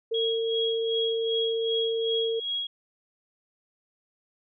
sine tone, 453.4 Hz, A#4, 48 cents flat, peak -25 dBFS, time 0.11-2.4 s, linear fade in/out 10 ms
sine tone with tremolo, 3305 Hz, G#7, 9 cents flat, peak -26 dBFS, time 0.14-2.67 s, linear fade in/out 5 ms, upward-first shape sine, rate 2.6 Hz, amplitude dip 70%
effects none

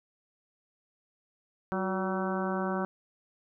harmonic tone with a mistuned harmonic, 190 Hz, F#3, 46 cents sharp, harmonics 1 / 2 / 3 / 4 / 5 / 6 / 7 / 8, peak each -32 / -35 / -37 / -38 / -39 / -40 / -40 / -41 dBFS, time 1.72-2.85 s, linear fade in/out 0 ms, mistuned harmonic 2, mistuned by -58 cents, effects none

